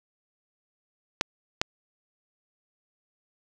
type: clicks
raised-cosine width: 0.2 ms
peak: -5 dBFS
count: 2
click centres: 1.211 / 1.615 s
effects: none